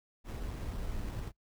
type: noise with sample-and-hold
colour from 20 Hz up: brown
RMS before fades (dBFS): -38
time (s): 0.24-1.32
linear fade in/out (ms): 50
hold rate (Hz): 4410
effects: noise-tail reverb RT60 0.1 s tail -22 dB re dry